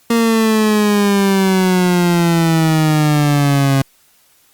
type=exponential sweep; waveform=30% pulse; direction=down; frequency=233.1 to 135 Hz; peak=-8 dBFS; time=0.1-3.82 s; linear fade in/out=5 ms; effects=white hiss -53 dBFS RMS until 4.53 s + Opus 48 kbps